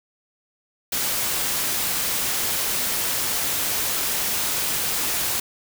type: noise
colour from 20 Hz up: white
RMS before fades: -24 dBFS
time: 0.92-5.4 s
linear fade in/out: 5 ms
effects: none